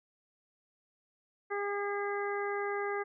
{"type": "harmonic tone", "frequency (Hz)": 405.5, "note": "G#4", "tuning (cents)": -41, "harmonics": [1, 2, 3, 4, 5], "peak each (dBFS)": [-34, -39, -40, -41, -42], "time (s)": [1.5, 3.04], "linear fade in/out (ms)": 20, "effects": []}